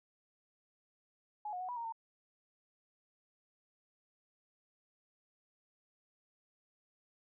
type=tone with pitch steps; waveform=sine; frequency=841 / 725 / 739 / 978 / 931 / 906 Hz; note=G#5 / F#5 / F#5 / B5 / A#5 / A#5; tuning=+22 / -35 / -2 / -17 / -2 / -50 cents; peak=-38 dBFS; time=1.45-1.924 s; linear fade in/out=5 ms; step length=79 ms; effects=none